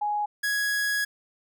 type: tone pair in turn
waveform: sine / 45% pulse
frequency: 833 / 1666 Hz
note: G#5 / G#6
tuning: +5 / +5 cents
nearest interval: octave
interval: 1200 cents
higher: second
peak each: -24 / -24 dBFS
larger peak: neither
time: 0.01-0.26 / 0.43-1.05 s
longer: second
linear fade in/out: 10 ms
effects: none